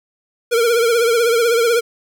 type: tone with vibrato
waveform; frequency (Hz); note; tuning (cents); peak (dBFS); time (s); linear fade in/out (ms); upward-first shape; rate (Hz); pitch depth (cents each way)
square; 466.2; A#4; 0; -13; 0.51-1.81; 20; triangle; 16; 81
effects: 9-bit